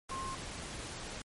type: tone in noise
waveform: sine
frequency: 1063 Hz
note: C6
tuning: 27 cents sharp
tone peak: -38 dBFS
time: 0.11-0.35 s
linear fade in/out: 5 ms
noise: pink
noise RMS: -43 dBFS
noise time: 0.09-1.22 s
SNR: +2 dB
effects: MP3 48 kbps